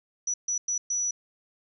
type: tone bursts at uneven times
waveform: sine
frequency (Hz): 5900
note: F#8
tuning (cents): -6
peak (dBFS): -25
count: 4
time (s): 0.27-0.34 / 0.48-0.58 / 0.68-0.78 / 0.9-1.11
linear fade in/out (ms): 5
effects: none